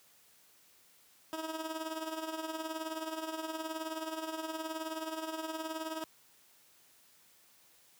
15% pulse tone with tremolo, 318.9 Hz, D#4, 43 cents sharp, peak -28 dBFS, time 1.33-6.04 s, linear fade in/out 0 ms, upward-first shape triangle, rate 19 Hz, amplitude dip 70%, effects white hiss -64 dBFS RMS until 7.99 s + high-pass 80 Hz 12 dB/octave

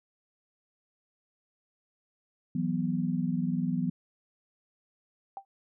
sine chord, E suspended second, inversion none, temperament equal, 164.81 / 185 / 246.9 Hz, E3 / F#3 / B3, 0 / 0 / 0 cents, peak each -31 dBFS, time 2.55-3.9 s, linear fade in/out 5 ms
sine tone with exponential decay, 784 Hz, G5, in tune, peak -32 dBFS, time 5.37-5.45 s, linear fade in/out 1 ms, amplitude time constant 17 ms
effects none

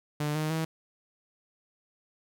sawtooth tone with pitch steps, 149 / 154.7 / 160.62 Hz, D3 / D#3 / E3, +25 / -10 / -45 cents, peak -24 dBFS, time 0.2-0.65 s, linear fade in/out 5 ms, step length 150 ms, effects none

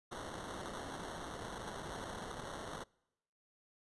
blue noise with sample-and-hold, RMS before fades -45 dBFS, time 0.11-2.84 s, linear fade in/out 10 ms, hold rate 2450 Hz, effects noise-tail reverb RT60 0.9 s tail -26 dB re dry + resampled to 24000 Hz

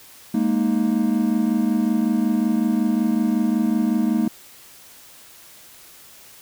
triangle chord, Ab suspended second, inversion none, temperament equal, 207.7 / 233.1 / 311.1 Hz, Ab3 / Bb3 / Eb4, 0 / 0 / 0 cents, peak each -20 / -18 / -22 dBFS, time 0.34-4.28 s, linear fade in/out 5 ms, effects white hiss -46 dBFS RMS until 6.41 s

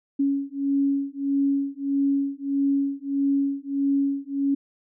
sine beating tone pair, 277.2 / 278.8 Hz, C#4 / C#4, 0 / +10 cents, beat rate 1.6 Hz, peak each -24 dBFS, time 0.19-4.55 s, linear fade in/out 10 ms, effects none

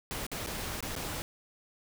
pink noise with dropouts, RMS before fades -37 dBFS, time 0.11-1.22 s, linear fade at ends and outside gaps 0 ms, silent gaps 0.266-0.316 / 0.463-0.471 / 0.806-0.826 / 0.953-0.963 s, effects none

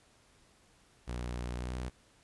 sawtooth tone with pitch glide, 60.6 to 62.2 Hz, B1 to B1, -32 to +13 cents, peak -32 dBFS, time 1.07-1.9 s, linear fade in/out 20 ms, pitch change +45 cents, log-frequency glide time 1.57-1.73 s, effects pink hiss -65 dBFS RMS until 2.23 s + resampled to 24000 Hz

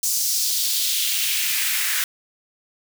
white noise with high-pass filter sweep, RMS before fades -22 dBFS, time 0.03-2.04 s, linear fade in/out 2 ms, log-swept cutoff 6200 to 1600 Hz, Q 2, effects none

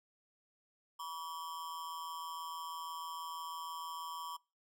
square ring-modulated tone, 1055 Hz, C6, 14 cents sharp, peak -39 dBFS, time 0.99-4.37 s, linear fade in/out 10 ms, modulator 83.1 Hz, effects noise-tail reverb RT60 0.3 s tail -26 dB re dry

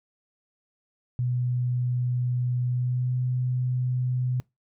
sine tone with pitch glide, 123.9 to 125.99 Hz, B2 to B2, +6 to +35 cents, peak -23 dBFS, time 1.19-4.4 s, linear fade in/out 0 ms, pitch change +29 cents, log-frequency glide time 2.69-3.15 s, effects noise-tail reverb RT60 0.2 s tail -24 dB re dry

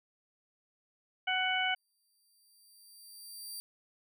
harmonic tone, 745 Hz, F#5, 12 cents sharp, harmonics 1 / 2 / 3 / 4, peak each -34 / -34 / -34 / -34 dBFS, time 1.27-1.75 s, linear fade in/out 10 ms
15% pulse tone with exponential growth, 4699 Hz, D8, in tune, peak -33 dBFS, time 1.76-3.6 s, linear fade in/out 0 ms, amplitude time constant 400 ms
effects none

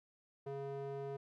square tone with band-pass filter, 138.59 Hz, C#3, in tune, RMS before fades -43 dBFS, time 0.46-1.17 s, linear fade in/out 10 ms, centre 480 Hz, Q 1.9, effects none

